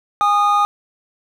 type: tone pair together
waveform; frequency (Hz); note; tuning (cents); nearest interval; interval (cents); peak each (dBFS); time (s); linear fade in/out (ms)
triangle; 820 / 1231.9; G#5 / D#6; -22 / -18; perfect fifth; 704; -15 / -12; 0.21-0.65; 0
effects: none